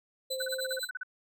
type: tone with tremolo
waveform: sawtooth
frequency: 4013 Hz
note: B7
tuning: 27 cents sharp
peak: -29 dBFS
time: 0.3-0.9 s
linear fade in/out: 10 ms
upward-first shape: triangle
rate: 9.9 Hz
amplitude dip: 95%
type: tone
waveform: sine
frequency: 523.3 Hz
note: C5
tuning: in tune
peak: -34 dBFS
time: 0.3-0.8 s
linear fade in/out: 10 ms
type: tone bursts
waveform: sine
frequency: 1500 Hz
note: F#6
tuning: 23 cents sharp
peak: -33 dBFS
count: 11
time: 0.4-1.033 s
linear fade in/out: 5 ms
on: 23 ms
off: 38 ms
effects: none

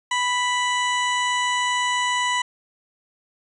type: tone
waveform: 20% pulse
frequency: 987.8 Hz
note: B5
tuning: in tune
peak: -15 dBFS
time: 0.11-2.42 s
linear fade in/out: 5 ms
effects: resampled to 22050 Hz + 9-bit

